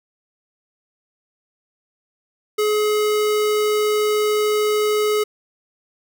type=tone; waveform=square; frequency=423.2 Hz; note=G#4; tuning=33 cents sharp; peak=-17 dBFS; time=2.58-5.24 s; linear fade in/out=10 ms; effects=none